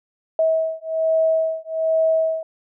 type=beating tone pair; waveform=sine; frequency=643 / 644.2 Hz; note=E5 / E5; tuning=-43 / -40 cents; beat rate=1.2 Hz; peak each=-20 dBFS; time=0.39-2.43 s; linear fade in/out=2 ms; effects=none